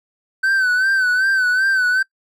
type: tone with vibrato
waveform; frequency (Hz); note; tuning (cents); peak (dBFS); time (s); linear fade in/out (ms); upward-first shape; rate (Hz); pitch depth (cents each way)
triangle; 1526; G6; -47; -12; 0.43-2.03; 10; sine; 2.6; 64
effects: noise-tail reverb RT60 0.1 s tail -22 dB re dry